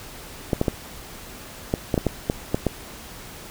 clicks, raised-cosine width 2 ms, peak -6 dBFS, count 10, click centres 0.532 / 0.614 / 0.682 / 1.739 / 1.942 / 1.978 / 2.067 / 2.299 / 2.545 / 2.667 s, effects pink hiss -40 dBFS RMS until 3.5 s

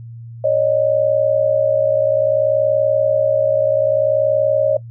sine tone pair together, 554.4 / 615 Hz, C#5 / D#5, 0 / -20 cents, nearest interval major second, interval 180 cents, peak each -15 dBFS, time 0.44-4.77 s, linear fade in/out 5 ms, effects noise-tail reverb RT60 0.1 s tail -19 dB re dry + added 116 Hz sine -31 dBFS peak until 4.9 s

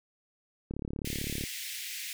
click train, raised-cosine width 3 ms, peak -23 dBFS, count 27, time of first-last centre 0.71-1.438 s, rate 35.7 Hz
pink high-pass noise, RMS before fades -39 dBFS, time 1.05-2.13 s, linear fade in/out 2 ms, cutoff 1900 Hz, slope 48 dB/octave
effects none

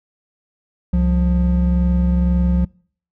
triangle tone pair together, 66.5 / 177.53 Hz, C2 / F3, +29 / +29 cents, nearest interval octave + perfect fourth, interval 1700 cents, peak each -14 dBFS, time 0.93-2.65 s, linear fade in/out 5 ms, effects noise-tail reverb RT60 0.5 s tail -25 dB re dry

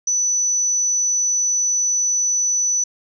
sine tone, 5970 Hz, F#8, 15 cents sharp, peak -16 dBFS, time 0.07-2.84 s, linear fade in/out 5 ms, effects none

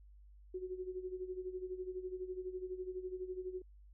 sine tone with tremolo, 369 Hz, F#4, 5 cents flat, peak -37 dBFS, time 0.54-3.62 s, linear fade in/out 5 ms, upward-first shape sine, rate 12 Hz, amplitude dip 75%, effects added 50 Hz sine -56 dBFS peak until 3.93 s

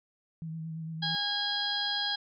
sine tone with vibrato, 161.2 Hz, E3, 38 cents flat, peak -35 dBFS, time 0.42-1.15 s, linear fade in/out 0 ms, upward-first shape sine, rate 8.8 Hz, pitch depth 27 cents each way
harmonic tone, 819 Hz, G#5, 24 cents flat, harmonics 1 / 2 / 4 / 5 / 6, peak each -38 / -36 / -32 / -35 / -37 dBFS, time 1.02-2.16 s, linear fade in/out 10 ms
effects none

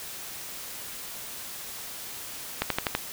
click train, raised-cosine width 0.3 ms, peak -8 dBFS, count 5, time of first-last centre 2.62-2.951 s, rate 12.1 Hz, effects white hiss -39 dBFS RMS until 3.12 s

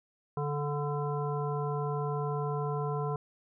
harmonic tone with a mistuned harmonic, 145.6 Hz, D3, 15 cents flat, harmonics 1 / 3 / 5 / 7 / 9, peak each -32 / -35 / -40 / -38 / -45 dBFS, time 0.37-3.16 s, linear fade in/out 2 ms, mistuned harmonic 9, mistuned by +35 cents, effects none

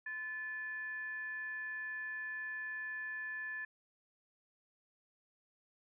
sine tone with frequency modulation, 1739 Hz, A6, 21 cents flat, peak -39 dBFS, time 0.06-3.65 s, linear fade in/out 5 ms, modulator 714 Hz, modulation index 0.28, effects none

